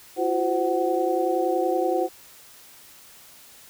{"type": "tone cluster", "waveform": "sine", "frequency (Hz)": [337.8, 368.4, 517, 747], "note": ["E4", "F#4", "C5", "F#5"], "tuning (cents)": [42, -7, -21, 16], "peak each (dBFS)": -26, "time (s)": [0.16, 2.09], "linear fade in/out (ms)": 50, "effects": ["white hiss -49 dBFS RMS until 3.69 s"]}